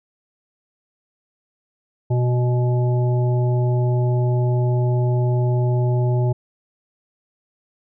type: harmonic tone with a mistuned harmonic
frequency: 123.47 Hz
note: B2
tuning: in tune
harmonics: 1 / 3 / 5 / 7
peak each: -16 / -26 / -30 / -33 dBFS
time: 2.1-6.33 s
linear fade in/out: 10 ms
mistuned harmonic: 7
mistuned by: -23 cents
effects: none